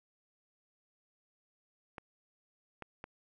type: clicks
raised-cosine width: 0.5 ms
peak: -28 dBFS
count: 3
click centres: 1.982 / 2.823 / 3.041 s
effects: none